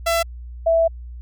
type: tone pair in turn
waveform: sawtooth / sine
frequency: 670 / 659.6 Hz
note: E5 / E5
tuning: +28 / +1 cents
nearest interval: unison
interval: 27 cents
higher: first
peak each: -13 dBFS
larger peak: neither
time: 0.06-0.23 / 0.66-0.88 s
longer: second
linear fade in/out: 10 ms
effects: added 60 Hz sine -32 dBFS peak until 1.21 s